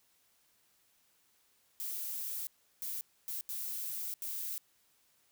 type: noise bursts at uneven times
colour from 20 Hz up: violet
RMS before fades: -39 dBFS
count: 5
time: 1.8-2.47 / 2.82-3.01 / 3.28-3.41 / 3.49-4.14 / 4.22-4.58 s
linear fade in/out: 0 ms
effects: white hiss -71 dBFS RMS until 5.31 s